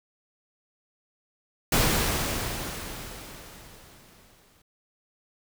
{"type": "noise with exponential decay", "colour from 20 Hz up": "pink", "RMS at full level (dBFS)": -21, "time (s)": [1.72, 4.62], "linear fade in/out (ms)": 5, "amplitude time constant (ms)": 630, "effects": []}